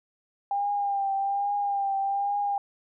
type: tone with vibrato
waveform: sine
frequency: 799 Hz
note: G5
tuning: 33 cents sharp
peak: -24 dBFS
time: 0.51-2.58 s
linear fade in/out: 2 ms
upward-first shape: triangle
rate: 1.2 Hz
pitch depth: 40 cents each way
effects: none